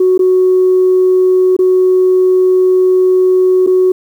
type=tone with dropouts; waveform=sine; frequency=370 Hz; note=F#4; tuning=in tune; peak=-5 dBFS; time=0-3.92 s; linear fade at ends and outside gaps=5 ms; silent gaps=0.178-0.192 / 1.566-1.589 / 3.665-3.672 s; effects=tanh soft clip ceiling -2 dBFS + 7-bit